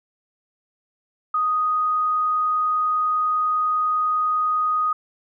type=tone; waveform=sine; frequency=1245 Hz; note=D#6; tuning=1 cent sharp; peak=-18 dBFS; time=1.34-4.93 s; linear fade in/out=5 ms; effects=none